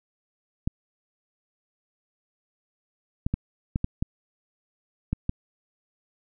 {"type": "clicks", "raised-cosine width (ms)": 5, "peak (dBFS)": -12, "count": 8, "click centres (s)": [0.675, 3.265, 3.34, 3.759, 3.844, 4.025, 5.13, 5.294], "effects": []}